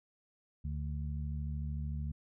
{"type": "harmonic tone", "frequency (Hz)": 73.42, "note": "D2", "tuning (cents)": 0, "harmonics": [1, 2, 3], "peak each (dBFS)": [-36, -40, -47], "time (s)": [0.64, 2.12], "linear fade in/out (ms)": 10, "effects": []}